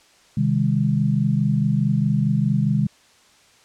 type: chord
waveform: sine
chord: Ab major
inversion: first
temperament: equal with one note detuned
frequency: 130.81 / 155.56 / 203.4 Hz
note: C3 / Eb3 / Ab3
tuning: 0 / 0 / -36 cents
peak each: -21 dBFS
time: 0.37-2.87 s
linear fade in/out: 5 ms
effects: white hiss -54 dBFS RMS until 3.64 s + low-pass 7000 Hz 12 dB/octave